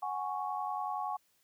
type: chord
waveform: sine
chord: F# suspended second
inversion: none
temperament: equal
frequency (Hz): 740 / 830.6 / 1108.7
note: F#5 / G#5 / C#6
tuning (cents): 0 / 0 / 0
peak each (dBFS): -38 / -37 / -38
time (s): 0.02-1.17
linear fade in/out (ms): 10
effects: white hiss -72 dBFS RMS until 1.43 s